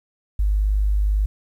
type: tone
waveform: sine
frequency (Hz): 50.9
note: G#1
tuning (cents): -34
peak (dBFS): -16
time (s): 0.39-1.26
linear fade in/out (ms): 5
effects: 9-bit